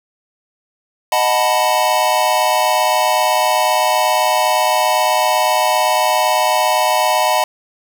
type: chord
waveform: square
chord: B dominant seventh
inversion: first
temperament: equal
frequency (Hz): 622.3 / 740 / 880 / 987.8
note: D#5 / F#5 / A5 / B5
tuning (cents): 0 / 0 / 0 / 0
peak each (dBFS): -19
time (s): 1.12-7.44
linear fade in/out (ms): 2
effects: 8-bit